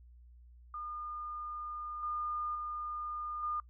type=tone with level steps; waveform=sine; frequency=1214 Hz; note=D#6; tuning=43 cents flat; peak=-39 / -34 / -37 / -33 dBFS; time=0.74-3.6 s; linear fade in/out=2 ms; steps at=2.03 / 2.55 / 3.43 s; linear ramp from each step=2 ms; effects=noise-tail reverb RT60 0.1 s tail -22 dB re dry + added 60 Hz sine -54 dBFS peak until 3.69 s